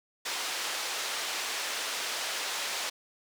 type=band-pass noise; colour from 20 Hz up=white; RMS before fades=-34 dBFS; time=0.25-2.9 s; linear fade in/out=10 ms; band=490 to 5500 Hz; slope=12 dB/octave; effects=none